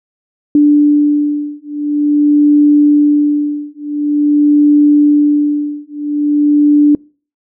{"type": "beating tone pair", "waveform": "sine", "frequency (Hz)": [293.7, 294.17], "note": ["D4", "D4"], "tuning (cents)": [0, 3], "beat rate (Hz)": 0.47, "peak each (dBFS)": -10, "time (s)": [0.55, 6.95], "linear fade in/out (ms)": 2, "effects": ["noise-tail reverb RT60 0.4 s tail -26 dB re dry"]}